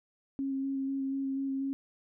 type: tone with vibrato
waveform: sine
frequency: 271 Hz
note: C#4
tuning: 39 cents flat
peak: -30 dBFS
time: 0.39-1.73 s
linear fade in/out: 0 ms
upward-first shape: square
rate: 4.1 Hz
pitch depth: 11 cents each way
effects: none

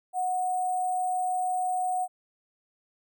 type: tone with sample-and-hold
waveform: sine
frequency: 733 Hz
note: F#5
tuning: 16 cents flat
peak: -25 dBFS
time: 0.13-2.08 s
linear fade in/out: 50 ms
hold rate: 8820 Hz
effects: none

